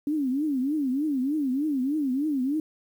sine tone with vibrato, 280 Hz, C#4, 18 cents sharp, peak -23 dBFS, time 0.07-2.6 s, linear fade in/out 2 ms, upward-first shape triangle, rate 3.3 Hz, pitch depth 220 cents each way, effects 9-bit

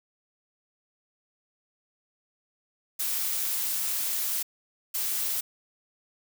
blue noise bursts at uneven times, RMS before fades -29 dBFS, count 2, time 2.99-4.43 / 4.94-5.41 s, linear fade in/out 10 ms, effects none

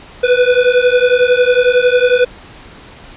square beating tone pair, 489.7 / 500.7 Hz, B4 / B4, -15 / +24 cents, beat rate 11 Hz, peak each -12 dBFS, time 0.23-2.25 s, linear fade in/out 10 ms, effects pink hiss -37 dBFS RMS until 3.16 s + resampled to 8000 Hz

